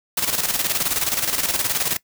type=noise with tremolo; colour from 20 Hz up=white; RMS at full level=-20 dBFS; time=0.17-1.97 s; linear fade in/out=5 ms; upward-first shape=square; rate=19 Hz; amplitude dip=60%; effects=noise-tail reverb RT60 0.1 s tail -21 dB re dry